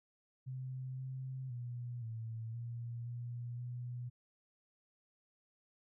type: tone with pitch steps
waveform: sine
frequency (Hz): 129.5 / 130.8 / 121.3 / 113 / 118 / 120.2 / 122.4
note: C3 / C3 / B2 / A2 / A#2 / B2 / B2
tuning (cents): -17 / 0 / -31 / +47 / +22 / -46 / -15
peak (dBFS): -40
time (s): 0.46-4.1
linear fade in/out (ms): 20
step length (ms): 520
effects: none